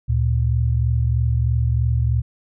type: tone pair together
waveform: sine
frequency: 73.42 / 116.55 Hz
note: D2 / A#2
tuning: 0 / 0 cents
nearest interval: minor sixth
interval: 800 cents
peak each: -19 / -18 dBFS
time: 0.08-2.22 s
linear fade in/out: 20 ms
effects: none